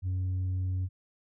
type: tone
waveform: sine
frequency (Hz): 92.5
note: F#2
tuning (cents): 0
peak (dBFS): -25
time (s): 0.02-0.89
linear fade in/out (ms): 50
effects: tanh soft clip ceiling -27 dBFS